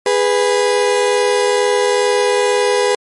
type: tone pair together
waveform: 35% pulse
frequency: 411.7 / 493.9 Hz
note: G#4 / B4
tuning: -15 / 0 cents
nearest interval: minor third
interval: 315 cents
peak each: -13 dBFS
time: 0.06-2.95 s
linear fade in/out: 2 ms
effects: MP3 48 kbps